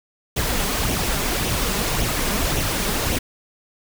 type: noise with flanger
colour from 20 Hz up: pink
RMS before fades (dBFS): -22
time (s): 0.36-3.19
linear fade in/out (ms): 10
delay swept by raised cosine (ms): 0.31 to 5.01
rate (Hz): 1.8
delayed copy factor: +0.5
effects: none